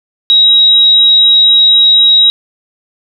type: tone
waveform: sine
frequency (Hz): 3826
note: A#7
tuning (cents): +44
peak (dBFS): -3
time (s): 0.3-2.3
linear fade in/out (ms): 0
effects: none